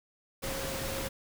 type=tone in noise; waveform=sine; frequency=538 Hz; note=C5; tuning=48 cents sharp; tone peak=-39 dBFS; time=0.42-1.09 s; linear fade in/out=20 ms; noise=pink; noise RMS=-36 dBFS; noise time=0.42-1.09 s; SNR=-6 dB; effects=none